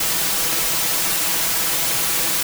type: noise with comb filter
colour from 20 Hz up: white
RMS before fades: -20 dBFS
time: 0-2.43 s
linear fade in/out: 5 ms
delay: 6.1 ms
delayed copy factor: +0.9
effects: none